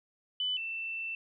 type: tone pair in turn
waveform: sine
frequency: 3000 / 2673 Hz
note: F#7 / E7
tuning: +23 / +23 cents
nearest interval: major second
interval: 200 cents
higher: first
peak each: -29 / -34 dBFS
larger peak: first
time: 0.4-0.57 / 0.57-1.15 s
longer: second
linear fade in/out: 2 ms
effects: none